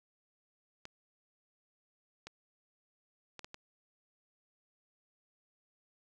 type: clicks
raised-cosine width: 0.2 ms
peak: -28 dBFS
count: 5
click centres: 0.854 / 2.27 / 3.393 / 3.445 / 3.544 s
effects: none